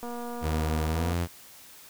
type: click train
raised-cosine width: 1 ms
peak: -25 dBFS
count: 263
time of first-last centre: 0.03-1.126 s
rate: 239 Hz
type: tone with pitch glide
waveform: sawtooth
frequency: 77.78 to 86.3 Hz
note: D#2 to F2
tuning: 0 to -20 cents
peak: -22 dBFS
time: 0.41-1.28 s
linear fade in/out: 50 ms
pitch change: +180 cents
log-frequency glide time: 0.86-1.07 s
effects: white hiss -50 dBFS RMS until 1.89 s